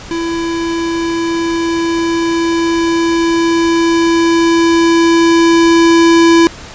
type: tone with level ramp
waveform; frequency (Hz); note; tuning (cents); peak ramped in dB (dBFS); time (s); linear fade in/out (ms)
square; 333.9; E4; +22; -16 to -5; 0.11-6.47; 0
effects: pink hiss -31 dBFS RMS until 6.74 s + resampled to 16000 Hz